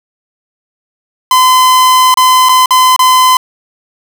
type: tone with dropouts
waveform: 45% pulse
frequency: 1022 Hz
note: C6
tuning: 41 cents flat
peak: -4 dBFS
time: 1.31-3.37 s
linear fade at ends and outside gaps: 2 ms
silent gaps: 2.142-2.172 / 2.488-2.492 / 2.659-2.707 / 2.963-2.992 s
effects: none